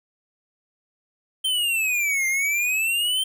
square exponential two-way sweep, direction down then up, 3136 to 2093 to 3136 Hz, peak -21 dBFS, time 1.44-3.24 s, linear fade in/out 10 ms, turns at 2.27 s, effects none

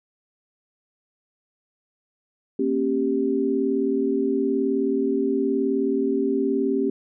sine chord, G diminished, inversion first, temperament equal with one note detuned, 233.1 / 272.1 / 392 Hz, Bb3 / Db4 / G4, 0 / -32 / 0 cents, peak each -27 / -23 / -23 dBFS, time 2.59-6.9 s, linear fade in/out 5 ms, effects none

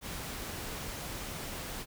pink noise, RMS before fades -40 dBFS, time 0.01-1.86 s, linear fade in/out 50 ms, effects none

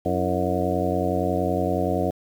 harmonic tone with a mistuned harmonic, 90.7 Hz, F#2, 34 cents flat, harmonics 1 / 2 / 3 / 4 / 5 / 6 / 7 / 8, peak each -29 / -29 / -29 / -29 / -29 / -29 / -29 / -29 dBFS, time 0.05-2.11 s, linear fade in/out 10 ms, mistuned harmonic 4, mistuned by -120 cents, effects 8-bit

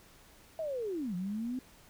sine linear two-way sweep, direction down then up, 659.3 to 172.9 to 260.9 Hz, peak -33 dBFS, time 0.59-1.59 s, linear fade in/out 2 ms, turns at 1.15 s, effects pink hiss -59 dBFS RMS until 1.89 s

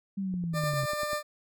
sine linear sweep, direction down, 199.2 to 130.81 Hz, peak -29 dBFS, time 0.17-0.86 s, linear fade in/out 10 ms
click train, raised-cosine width 3 ms, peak -30 dBFS, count 9, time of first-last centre 0.34-1.132 s, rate 10.1 Hz
20% pulse tone with tremolo, 597 Hz, D5, 28 cents sharp, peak -23 dBFS, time 0.53-1.23 s, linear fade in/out 50 ms, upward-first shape sine, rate 8.7 Hz, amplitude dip 35%
effects none

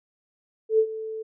sine tone with ADSR envelope, 440 Hz, A4, in tune, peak -14 dBFS, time 0.69-1.23 s, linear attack 98 ms, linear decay 71 ms, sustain -16 dB, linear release 14 ms, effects none

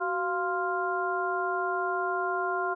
harmonic tone with a mistuned harmonic, 349.2 Hz, F4, in tune, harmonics 1 / 2 / 3 / 4, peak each -32 / -32 / -32 / -32 dBFS, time 0-2.75 s, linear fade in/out 20 ms, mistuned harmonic 1, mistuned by +120 cents, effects none

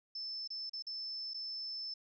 sine tone with dropouts, 5274 Hz, E8, in tune, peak -39 dBFS, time 0.15-1.94 s, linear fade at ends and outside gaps 5 ms, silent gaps 0.476-0.503 / 0.696-0.733 / 0.824-0.867 / 1.336-1.343 s, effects none

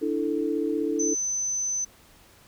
sine chord, D suspended second, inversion none, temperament equal, 293.7 / 329.6 / 440 Hz, D4 / E4 / A4, 0 / 0 / 0 cents, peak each -28 dBFS, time 0.01-1.15 s, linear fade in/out 20 ms
sine tone, 6100 Hz, G8, 48 cents flat, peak -25 dBFS, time 0.99-1.85 s, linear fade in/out 10 ms
effects pink hiss -55 dBFS RMS until 2.47 s

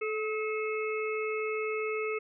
harmonic tone with a mistuned harmonic, 433.8 Hz, A4, 25 cents flat, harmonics 1 / 3 / 5 / 6, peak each -31 / -39 / -38 / -40 dBFS, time 0.01-2.19 s, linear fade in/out 10 ms, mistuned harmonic 3, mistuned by -27 cents, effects none

